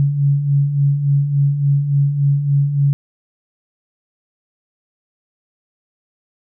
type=beating tone pair; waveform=sine; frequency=138.59 / 142.09 Hz; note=C#3 / C#3; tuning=0 / +43 cents; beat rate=3.5 Hz; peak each=-21 / -13 dBFS; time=0-2.93 s; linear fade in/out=0 ms; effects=none